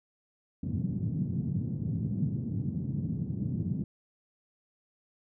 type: band-pass noise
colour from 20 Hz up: white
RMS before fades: -32 dBFS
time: 0.63-3.84 s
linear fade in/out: 5 ms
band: 100 to 200 Hz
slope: 24 dB/octave
effects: none